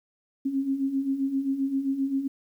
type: beating tone pair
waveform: sine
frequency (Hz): 266 / 273.6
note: C4 / C#4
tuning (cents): +29 / -23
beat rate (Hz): 7.6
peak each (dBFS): -31 / -25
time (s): 0.45-2.28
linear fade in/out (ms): 10
effects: 10-bit